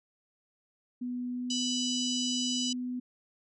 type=tone with pitch glide; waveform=sine; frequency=246.9 to 249.2 Hz; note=B3 to B3; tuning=0 to +16 cents; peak=-32 dBFS; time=1.01-3 s; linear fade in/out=10 ms; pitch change=+16 cents; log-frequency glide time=1.29-1.6 s
type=harmonic tone; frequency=989 Hz; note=B5; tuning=2 cents sharp; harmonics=3 / 4 / 5 / 6 / 7 / 8; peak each=-34 / -40 / -37 / -38 / -41 / -43 dBFS; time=1.5-2.73 s; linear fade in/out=5 ms
effects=none